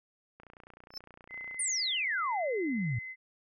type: click train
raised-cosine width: 0.5 ms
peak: -36 dBFS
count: 35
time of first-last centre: 0.4-1.545 s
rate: 29.7 Hz
type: tone with exponential growth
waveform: triangle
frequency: 5274 Hz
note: E8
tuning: in tune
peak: -33 dBFS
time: 0.9-0.98 s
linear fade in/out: 5 ms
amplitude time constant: 16 ms
type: tone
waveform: sine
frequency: 2048 Hz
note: C7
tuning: 38 cents flat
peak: -39 dBFS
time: 1.29-3.16 s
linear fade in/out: 50 ms
type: exponential sweep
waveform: sine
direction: down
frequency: 9670 to 108.8 Hz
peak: -29 dBFS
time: 1.59-2.99 s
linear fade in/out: 5 ms
effects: none